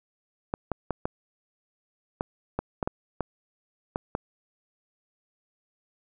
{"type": "clicks", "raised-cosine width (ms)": 1, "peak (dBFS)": -13, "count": 11, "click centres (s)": [0.539, 0.717, 0.907, 1.055, 2.209, 2.59, 2.828, 2.875, 3.207, 3.959, 4.151], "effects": []}